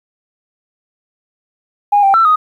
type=tone with pitch steps; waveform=sine; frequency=819 / 785 / 1338 / 1248 Hz; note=G#5 / G5 / E6 / D#6; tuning=-24 / +2 / +25 / +5 cents; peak=-6 dBFS; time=1.92-2.36 s; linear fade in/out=10 ms; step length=110 ms; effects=tanh soft clip ceiling -2 dBFS + 8-bit